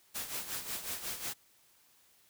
white noise with tremolo, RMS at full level -37 dBFS, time 0.14-1.34 s, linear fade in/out 20 ms, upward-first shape sine, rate 5.5 Hz, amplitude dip 65%, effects white hiss -66 dBFS RMS until 2.29 s

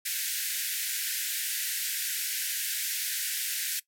white band-pass noise, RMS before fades -32 dBFS, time 0.05-3.8 s, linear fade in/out 10 ms, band 1500 to 16000 Hz, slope 96 dB/octave, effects noise-tail reverb RT60 0.1 s tail -19 dB re dry

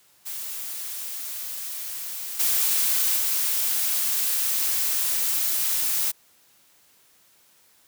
blue noise with level steps, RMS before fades -33 / -22 / -24 dBFS, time 0.25-6.12 s, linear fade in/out 20 ms, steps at 2.39 / 3.16 s, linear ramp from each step 10 ms, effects white hiss -59 dBFS RMS until 7.87 s + high-pass 60 Hz 12 dB/octave

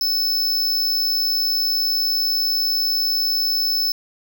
square tone, 5260 Hz, E8, 5 cents flat, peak -18 dBFS, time 0.01-3.92 s, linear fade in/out 2 ms, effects 8-bit

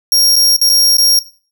sawtooth tone with dropouts, 5580 Hz, F8, 2 cents flat, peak -5 dBFS, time 0.12-1.19 s, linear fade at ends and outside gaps 1 ms, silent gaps 0.357-0.363 / 0.564-0.614 / 0.693-0.698 / 0.969-0.983 s, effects noise-tail reverb RT60 0.4 s tail -17 dB re dry

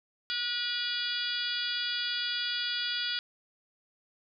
harmonic tone with a mistuned harmonic, 483.3 Hz, B4, 38 cents flat, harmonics 3 / 4 / 5 / 6 / 7 / 8 / 9 / 10, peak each -36 / -44 / -43 / -39 / -34 / -41 / -41 / -37 dBFS, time 0.3-3.19 s, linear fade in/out 0 ms, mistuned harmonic 10, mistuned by -17 cents, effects none

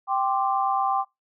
sine chord, G suspended fourth, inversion none, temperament equal, 784 / 1046.5 / 1174.7 Hz, G5 / C6 / D6, 0 / 0 / 0 cents, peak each -23 / -27 / -27 dBFS, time 0.07-1.05 s, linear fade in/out 50 ms, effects noise-tail reverb RT60 0.2 s tail -23 dB re dry

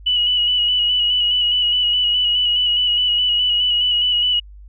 sine tone with vibrato, 2939 Hz, F#7, 12 cents flat, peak -14 dBFS, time 0.06-4.4 s, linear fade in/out 10 ms, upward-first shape square, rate 4.8 Hz, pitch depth 24 cents each way, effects added 50 Hz sine -37 dBFS peak until 4.68 s

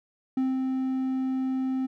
triangle tone with ADSR envelope, 261.6 Hz, C4, in tune, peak -20 dBFS, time 0.37-1.87 s, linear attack 4 ms, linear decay 190 ms, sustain -3 dB, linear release 18 ms, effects none

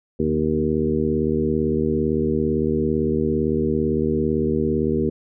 harmonic tone with a mistuned harmonic, 77.78 Hz, D#2, in tune, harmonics 1 / 2 / 3 / 4 / 5 / 6, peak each -29 / -27 / -23 / -26 / -23 / -27 dBFS, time 0.19-5.1 s, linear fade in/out 10 ms, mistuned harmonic 2, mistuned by -41 cents, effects none

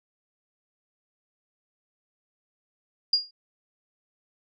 sine tone with exponential decay, 4833 Hz, D8, 49 cents sharp, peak -15 dBFS, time 3.13-3.31 s, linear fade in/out 5 ms, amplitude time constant 37 ms, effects none

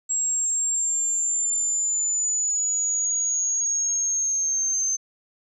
sine exponential sweep, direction down, 7620 to 6250 Hz, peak -21 dBFS, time 0.09-4.97 s, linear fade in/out 20 ms, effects none

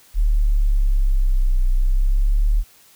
sine exponential two-way sweep, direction down then up, 38 to 30.87 to 38 Hz, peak -13 dBFS, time 0.14-2.64 s, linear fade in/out 50 ms, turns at 1.68 s, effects white hiss -51 dBFS RMS until 2.95 s

